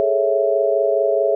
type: chord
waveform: sine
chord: A major seventh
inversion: third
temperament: equal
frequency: 415.3 / 440 / 554.4 / 659.3 Hz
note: G#4 / A4 / C#5 / E5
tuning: 0 / 0 / 0 / 0 cents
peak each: -20 / -24 / -19 / -19 dBFS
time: 0-1.35 s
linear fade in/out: 0 ms
effects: none